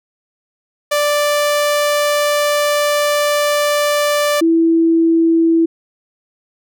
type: tone pair in turn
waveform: sawtooth / sine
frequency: 587.3 / 329.6 Hz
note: D5 / E4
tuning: 0 / 0 cents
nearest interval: minor seventh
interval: 1000 cents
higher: first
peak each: -9 dBFS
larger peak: neither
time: 0.91-4.41 / 4.41-5.66 s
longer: first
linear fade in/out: 10 ms
effects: none